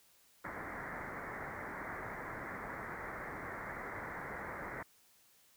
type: low-pass noise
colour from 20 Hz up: white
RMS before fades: -44 dBFS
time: 0.44-4.83 s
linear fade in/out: 5 ms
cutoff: 2100 Hz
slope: 96 dB/octave
effects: white hiss -67 dBFS RMS until 5.56 s